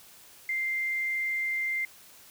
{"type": "tone", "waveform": "sine", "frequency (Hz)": 2093, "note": "C7", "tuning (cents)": 0, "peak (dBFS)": -27, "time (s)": [0.49, 1.85], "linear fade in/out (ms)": 2, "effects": ["white hiss -53 dBFS RMS until 2.3 s"]}